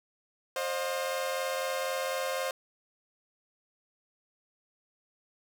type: tone cluster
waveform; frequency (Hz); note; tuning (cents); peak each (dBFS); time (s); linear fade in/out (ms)
sawtooth; 529 / 613 / 711; C5 / D#5 / F5; +19 / -26 / +31; -28 / -33 / -35; 0.56-2.51; 2
effects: none